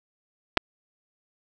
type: clicks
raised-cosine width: 0.3 ms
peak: -3 dBFS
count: 2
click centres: 0.572 / 0.575 s
effects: none